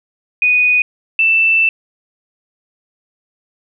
sine tone pair in turn, 2480 / 2659 Hz, D#7 / E7, -6 / +14 cents, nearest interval minor second, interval 120 cents, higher second, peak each -9 dBFS, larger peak neither, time 0.42-0.82 / 1.19-1.69 s, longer second, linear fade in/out 2 ms, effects none

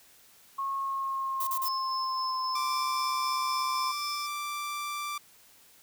sine tone with pitch glide, 1090 to 1038.4 Hz, C#6 to C6, -29 to -13 cents, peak -29 dBFS, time 0.58-3.92 s, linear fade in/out 10 ms, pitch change -84 cents, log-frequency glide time 0.76-2.4 s
violet noise bursts, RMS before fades -34 dBFS, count 3, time 1.4-1.687 s, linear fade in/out 5 ms, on 71 ms, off 37 ms
sine tone with tremolo, 5240 Hz, E8, 11 cents flat, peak -34 dBFS, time 1.65-4.27 s, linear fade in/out 10 ms, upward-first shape square, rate 3.8 Hz, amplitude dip 30%
sawtooth tone, 1174.7 Hz, D6, in tune, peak -29 dBFS, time 2.55-5.18 s, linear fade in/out 5 ms
effects white hiss -58 dBFS RMS until 5.82 s

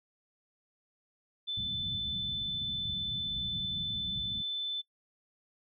sine tone, 3520 Hz, A7, in tune, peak -32 dBFS, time 1.47-4.82 s, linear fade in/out 20 ms
pink low-pass noise, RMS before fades -40 dBFS, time 1.57-4.42 s, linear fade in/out 2 ms, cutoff 220 Hz, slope 48 dB/octave
effects noise-tail reverb RT60 0.1 s tail -23 dB re dry + high-pass 80 Hz 12 dB/octave

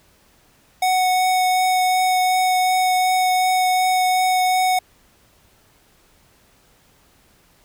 square tone with vibrato, 740 Hz, F#5, in tune, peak -16 dBFS, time 0.82-4.79 s, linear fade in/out 5 ms, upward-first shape triangle, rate 2.7 Hz, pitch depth 9 cents each way, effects pink hiss -56 dBFS RMS until 7.64 s

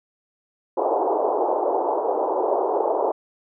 pink band-pass noise, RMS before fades -22 dBFS, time 0.77-3.12 s, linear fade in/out 5 ms, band 360 to 950 Hz, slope 48 dB/octave, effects none

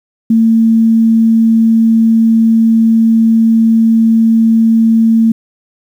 sine tone, 225.6 Hz, A3, 44 cents sharp, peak -5 dBFS, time 0.3-5.32 s, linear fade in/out 5 ms, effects 7-bit

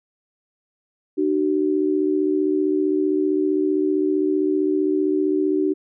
sine tone pair together, 303.5 / 378.9 Hz, D#4 / F#4, -43 / +41 cents, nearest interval major third, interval 384 cents, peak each -20 dBFS, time 1.17-5.74 s, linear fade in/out 20 ms, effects none

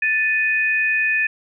sine tone pair together, 1760 / 2489 Hz, A6 / D#7, 0 / 0 cents, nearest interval tritone, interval 600 cents, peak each -19 dBFS, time 0.02-1.27 s, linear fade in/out 5 ms, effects none

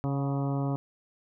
harmonic tone with a mistuned harmonic, 138.59 Hz, C#3, in tune, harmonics 1 / 2 / 3 / 4 / 5 / 6 / 7 / 8 / 9, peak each -28 / -32 / -40 / -40 / -40 / -46 / -44 / -47 / -47 dBFS, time 0.04-0.76 s, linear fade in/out 0 ms, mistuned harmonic 5, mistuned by +38 cents, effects none

